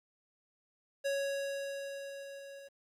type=tone with level ramp; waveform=square; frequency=555 Hz; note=C#5; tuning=2 cents sharp; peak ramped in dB=-31 to -49 dBFS; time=1.04-2.69 s; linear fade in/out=20 ms; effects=low-pass 11000 Hz 12 dB/octave + 11-bit